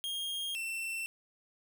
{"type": "tone pair in turn", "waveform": "45% pulse", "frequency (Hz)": [3237, 2687], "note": ["G#7", "E7"], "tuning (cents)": [-45, 33], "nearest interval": "minor third", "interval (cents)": 322, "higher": "first", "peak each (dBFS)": [-34, -35], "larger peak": "first", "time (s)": [[0.04, 0.55], [0.55, 1.06]], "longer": "neither", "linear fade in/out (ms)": 0, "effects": []}